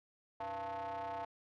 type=ring-modulated tone; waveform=square; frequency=100.1 Hz; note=G2; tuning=37 cents sharp; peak=-37 dBFS; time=0.4-1.25 s; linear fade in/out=5 ms; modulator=785 Hz; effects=low-pass 3000 Hz 12 dB/octave